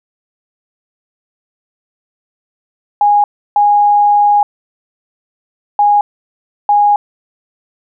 sine tone bursts at uneven times, 824 Hz, G#5, 14 cents flat, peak -6 dBFS, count 4, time 3.01-3.24 / 3.56-4.43 / 5.79-6.01 / 6.69-6.96 s, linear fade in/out 2 ms, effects none

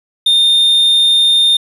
triangle tone, 3636 Hz, A#7, 44 cents flat, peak -6 dBFS, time 0.26-1.57 s, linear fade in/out 5 ms, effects resampled to 32000 Hz + 7-bit

